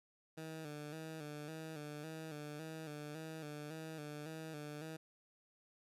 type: tone with vibrato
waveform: 15% pulse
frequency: 153.9 Hz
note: D#3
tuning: 19 cents flat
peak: -39 dBFS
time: 0.37-4.97 s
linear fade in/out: 10 ms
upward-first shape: square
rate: 1.8 Hz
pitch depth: 60 cents each way
effects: resampled to 32000 Hz